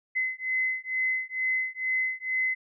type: beating tone pair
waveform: sine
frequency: 2040 / 2042.2 Hz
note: C7 / C7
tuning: -44 / -43 cents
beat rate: 2.2 Hz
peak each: -29 dBFS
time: 0.15-2.55 s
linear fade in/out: 20 ms
effects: none